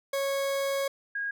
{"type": "tone pair in turn", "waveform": ["40% pulse", "sine"], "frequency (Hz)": [551, 1635.9], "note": ["C#5", "G#6"], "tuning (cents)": [-11, -27], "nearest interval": "octave + perfect fifth", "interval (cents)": 1884, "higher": "second", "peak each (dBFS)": [-26, -29], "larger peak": "first", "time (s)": [[0.13, 0.88], [1.15, 1.31]], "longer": "first", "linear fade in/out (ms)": 5, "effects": []}